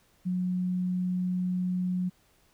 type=tone; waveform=sine; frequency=181.7 Hz; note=F#3; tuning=31 cents flat; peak=-26 dBFS; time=0.25-2.1 s; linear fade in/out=20 ms; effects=pink hiss -65 dBFS RMS until 2.53 s